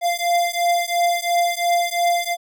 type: beating tone pair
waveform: square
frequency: 693 / 695.9 Hz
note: F5 / F5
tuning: -14 / -6 cents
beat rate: 2.9 Hz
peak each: -21 dBFS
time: 0.01-2.37 s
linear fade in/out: 50 ms
effects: none